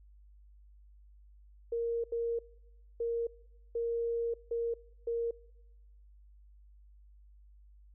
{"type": "tone bursts at uneven times", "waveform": "sine", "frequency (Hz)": 466.2, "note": "A#4", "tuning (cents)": 0, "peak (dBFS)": -30, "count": 6, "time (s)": [[1.72, 2.04], [2.12, 2.39], [3, 3.27], [3.75, 4.34], [4.51, 4.74], [5.07, 5.31]], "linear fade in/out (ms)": 5, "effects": ["noise-tail reverb RT60 1.0 s tail -24 dB re dry", "added 50 Hz sine -55 dBFS peak until 7.94 s"]}